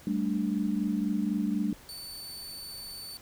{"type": "chord", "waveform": "sine", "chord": "G suspended second", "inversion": "none", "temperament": "equal", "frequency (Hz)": [196, 220, 293.7], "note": ["G3", "A3", "D4"], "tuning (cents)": [0, 0, 0], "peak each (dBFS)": [-30, -30, -32], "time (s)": [0.07, 1.73], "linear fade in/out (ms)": 2}
{"type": "tone", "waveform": "sawtooth", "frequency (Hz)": 4515, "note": "C#8", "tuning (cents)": 31, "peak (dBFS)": -37, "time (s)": [1.89, 3.17], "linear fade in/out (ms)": 0}
{"effects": ["pink hiss -53 dBFS RMS until 3.21 s"]}